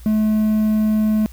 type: tone with quantisation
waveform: triangle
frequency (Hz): 215.3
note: A3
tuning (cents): -37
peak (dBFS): -12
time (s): 0.06-1.26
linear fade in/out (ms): 0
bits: 7
effects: added 60 Hz sine -36 dBFS peak until 1.32 s + white hiss -49 dBFS RMS until 1.32 s